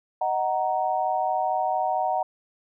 sine chord, D# minor, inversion none, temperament just, 622.3 / 746.7 / 933.4 Hz, D#5 / F#5 / A#5, 0 / +16 / +2 cents, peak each -29 / -24 / -28 dBFS, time 0.21-2.23 s, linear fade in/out 5 ms, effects none

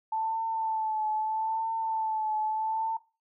sine tone with vibrato, 880 Hz, A5, in tune, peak -27 dBFS, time 0.12-2.97 s, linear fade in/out 5 ms, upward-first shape triangle, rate 0.78 Hz, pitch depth 43 cents each way, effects noise-tail reverb RT60 0.3 s tail -18 dB re dry

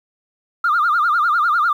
sine tone with vibrato, 1297 Hz, E6, 28 cents flat, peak -12 dBFS, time 0.64-1.73 s, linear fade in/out 5 ms, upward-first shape sine, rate 10 Hz, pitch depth 170 cents each way, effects tanh soft clip ceiling -10 dBFS + 8-bit

